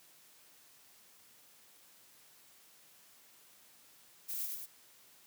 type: noise with echo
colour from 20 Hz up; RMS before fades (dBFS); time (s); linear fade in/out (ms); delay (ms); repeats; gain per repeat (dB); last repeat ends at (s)
violet; -39; 4.28-4.47; 20; 97; 2; -3; 4.664
effects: white hiss -62 dBFS RMS until 5.26 s + high-pass 100 Hz 12 dB/octave